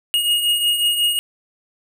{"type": "beating tone pair", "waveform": "square", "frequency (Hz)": [2864, 2869.5], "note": ["F7", "F7"], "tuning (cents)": [43, 46], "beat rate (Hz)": 5.5, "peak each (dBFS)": [-25, -17], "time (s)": [0.14, 1.19], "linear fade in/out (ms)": 0, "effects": []}